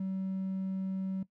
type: tone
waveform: triangle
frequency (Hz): 190.4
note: F#3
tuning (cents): +50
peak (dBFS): -29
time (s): 0-1.23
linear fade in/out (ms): 5
effects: noise-tail reverb RT60 0.1 s tail -18 dB re dry + tanh soft clip ceiling -26 dBFS